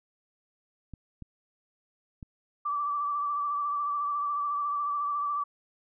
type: clicks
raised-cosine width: 5 ms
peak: -29 dBFS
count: 3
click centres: 0.937 / 1.223 / 2.228 s
type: tone with vibrato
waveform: sine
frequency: 1163 Hz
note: D6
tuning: 17 cents flat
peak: -27 dBFS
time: 2.65-5.44 s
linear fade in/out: 10 ms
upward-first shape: sine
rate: 14 Hz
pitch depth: 32 cents each way
effects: none